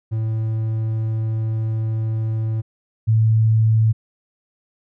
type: tone pair in turn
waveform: triangle / sine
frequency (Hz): 110.8 / 110.8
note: A2 / A2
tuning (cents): +13 / +13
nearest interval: unison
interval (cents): 0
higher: neither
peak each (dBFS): -17 / -12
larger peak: second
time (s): 0.11-2.62 / 3.07-3.93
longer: first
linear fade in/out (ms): 20
effects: none